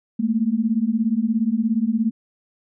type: beating tone pair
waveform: sine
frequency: 214.4 / 231.4 Hz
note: A3 / A#3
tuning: -45 / -13 cents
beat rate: 17 Hz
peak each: -21 / -20 dBFS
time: 0.19-2.11 s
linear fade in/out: 10 ms
effects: none